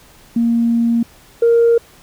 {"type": "tone pair in turn", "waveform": "sine", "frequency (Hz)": [233.1, 466.2], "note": ["A#3", "A#4"], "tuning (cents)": [0, 0], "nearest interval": "octave", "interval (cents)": 1200, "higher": "second", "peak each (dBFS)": [-11, -7], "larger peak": "second", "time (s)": [[0.36, 1.03], [1.42, 1.78]], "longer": "first", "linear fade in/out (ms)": 5, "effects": ["tanh soft clip ceiling -5 dBFS", "pink hiss -46 dBFS RMS until 2.02 s"]}